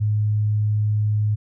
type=tone; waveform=sine; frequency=105.8 Hz; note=G#2; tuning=33 cents sharp; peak=-17 dBFS; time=0-1.36 s; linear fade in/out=20 ms; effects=none